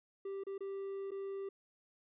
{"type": "tone with dropouts", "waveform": "triangle", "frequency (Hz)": 392, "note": "G4", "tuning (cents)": 0, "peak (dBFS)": -37, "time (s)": [0.25, 1.49], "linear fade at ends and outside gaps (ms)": 5, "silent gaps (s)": [[0.437, 0.467], [0.58, 0.606], [1.108, 1.116]], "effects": ["resampled to 8000 Hz"]}